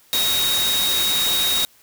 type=tone in noise; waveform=sine; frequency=3770 Hz; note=A#7; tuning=19 cents sharp; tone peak=-19 dBFS; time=0.13-1.65 s; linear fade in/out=0 ms; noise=white; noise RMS=-23 dBFS; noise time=0.13-1.65 s; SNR=+1 dB; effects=white hiss -54 dBFS RMS until 1.82 s